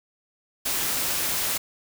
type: noise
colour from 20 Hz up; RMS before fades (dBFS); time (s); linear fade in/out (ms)
white; -26; 0.65-1.58; 10
effects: none